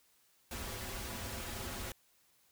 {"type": "noise with comb filter", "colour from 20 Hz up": "pink", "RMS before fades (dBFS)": -42, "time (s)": [0.51, 1.92], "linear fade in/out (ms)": 2, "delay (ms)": 6.6, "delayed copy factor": -0.7, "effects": ["white hiss -70 dBFS RMS until 2.51 s"]}